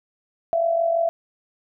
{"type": "tone with amplitude modulation", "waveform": "sine", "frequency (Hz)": 670, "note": "E5", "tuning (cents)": 28, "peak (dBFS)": -15, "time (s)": [0.53, 1.09], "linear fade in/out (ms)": 0, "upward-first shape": "sine", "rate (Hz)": 46, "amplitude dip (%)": 60, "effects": []}